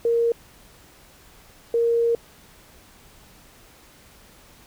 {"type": "tone bursts at uneven times", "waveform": "sine", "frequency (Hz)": 466.2, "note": "A#4", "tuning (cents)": 0, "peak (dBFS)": -17, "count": 2, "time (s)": [[0.05, 0.32], [1.74, 2.15]], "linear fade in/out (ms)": 2, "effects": ["pink hiss -51 dBFS RMS until 4.66 s"]}